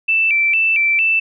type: tone with vibrato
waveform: sine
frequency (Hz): 2489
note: D#7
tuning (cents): 0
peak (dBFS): -12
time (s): 0.08-1.2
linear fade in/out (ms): 10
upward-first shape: square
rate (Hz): 2.2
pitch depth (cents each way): 110
effects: none